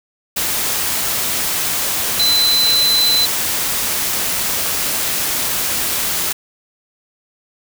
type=tone in noise; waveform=sine; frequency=4034 Hz; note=B7; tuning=36 cents sharp; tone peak=-12 dBFS; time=2.19-3.26 s; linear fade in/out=10 ms; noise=white; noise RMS=-19 dBFS; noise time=0.36-6.33 s; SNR=+4 dB; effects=none